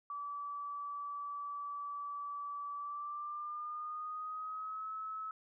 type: tone with pitch glide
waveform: sine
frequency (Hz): 1153 to 1294.2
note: D6 to E6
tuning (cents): -32 to -32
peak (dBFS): -39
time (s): 0.1-5.31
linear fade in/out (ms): 2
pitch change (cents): +200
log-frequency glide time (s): 2.76-4.91
effects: none